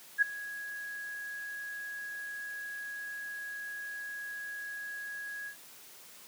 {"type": "tone with ADSR envelope", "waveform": "sine", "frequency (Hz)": 1661.2, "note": "G#6", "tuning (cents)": 0, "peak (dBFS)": -19, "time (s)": [0.18, 5.56], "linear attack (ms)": 40, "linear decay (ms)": 9, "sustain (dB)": -19, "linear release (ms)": 89, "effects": ["white hiss -53 dBFS RMS until 6.27 s", "high-pass 150 Hz 12 dB/octave"]}